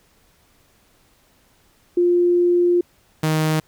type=tone pair in turn; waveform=sine / sawtooth; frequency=351.2 / 156.44 Hz; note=F4 / D#3; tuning=+10 / +10 cents; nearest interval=octave + major second; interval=1400 cents; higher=first; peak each=-13 dBFS; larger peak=neither; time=1.97-2.81 / 3.23-3.6 s; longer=first; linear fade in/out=5 ms; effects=pink hiss -58 dBFS RMS until 3.67 s